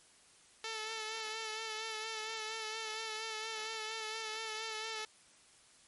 5% pulse tone with vibrato, 440 Hz, A4, in tune, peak -27 dBFS, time 0.64-5.05 s, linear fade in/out 2 ms, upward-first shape sine, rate 4.3 Hz, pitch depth 31 cents each way, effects white hiss -63 dBFS RMS until 5.87 s + MP3 48 kbps

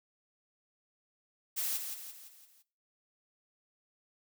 blue noise with echo, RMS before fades -34 dBFS, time 1.56-1.78 s, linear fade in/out 20 ms, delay 170 ms, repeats 5, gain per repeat -6 dB, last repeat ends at 2.63 s, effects noise-tail reverb RT60 0.4 s tail -19 dB re dry

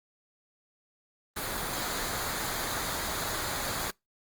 pink noise with comb filter, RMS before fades -33 dBFS, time 1.36-3.91 s, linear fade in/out 10 ms, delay 0.36 ms, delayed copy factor -0.5, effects noise-tail reverb RT60 0.2 s tail -26 dB re dry + Opus 32 kbps

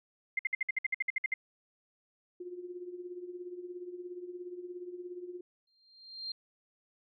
sine tone bursts, 2093 Hz, C7, in tune, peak -27 dBFS, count 13, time 0.37-1.34 s, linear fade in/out 5 ms, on 22 ms, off 57 ms
sine tone with tremolo, 356.8 Hz, F4, 37 cents sharp, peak -37 dBFS, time 2.4-5.41 s, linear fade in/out 5 ms, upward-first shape triangle, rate 17 Hz, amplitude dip 75%
sine tone with exponential growth, 4186 Hz, C8, in tune, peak -34 dBFS, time 5.67-6.32 s, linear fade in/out 5 ms, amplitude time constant 140 ms
effects none

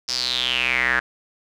square tone with band-pass filter sweep, 62.6 Hz, B1, 24 cents sharp, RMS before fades -22 dBFS, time 0.08-1 s, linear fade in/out 10 ms, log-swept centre 5300 to 1600 Hz, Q 7.1, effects none

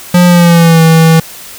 square tone with pitch glide, 177.2 to 162.49 Hz, F3 to E3, +25 to -25 cents, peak -3 dBFS, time 0.14-1.2 s, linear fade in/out 5 ms, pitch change -150 cents, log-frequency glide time 0.26-0.82 s, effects white hiss -29 dBFS RMS until 1.58 s

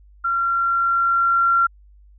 sine tone with level ramp, 1372 Hz, F6, 31 cents flat, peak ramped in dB -18 to -13 dBFS, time 0.24-1.67 s, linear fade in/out 10 ms, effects added 50 Hz sine -46 dBFS peak until 2.18 s

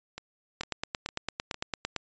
two click trains, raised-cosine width 0.2 ms, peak -13 / -21 dBFS, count 13 / 4, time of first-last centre 0.61-1.963 / 0.18-1.544 s, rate 8.87 / 2.2 Hz, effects resampled to 16000 Hz

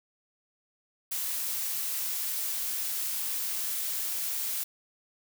blue noise, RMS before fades -32 dBFS, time 1.11-4.64 s, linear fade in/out 10 ms, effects none

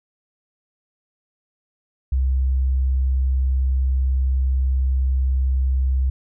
sine tone, 65.41 Hz, C2, in tune, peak -16 dBFS, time 2.12-6.1 s, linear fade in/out 5 ms, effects none

